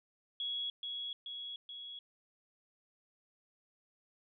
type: tone with echo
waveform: sine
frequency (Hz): 3343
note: G#7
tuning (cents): +11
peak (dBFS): -35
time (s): 0.4-0.7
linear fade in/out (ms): 2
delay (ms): 430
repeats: 3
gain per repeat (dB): -3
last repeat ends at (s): 1.99
effects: none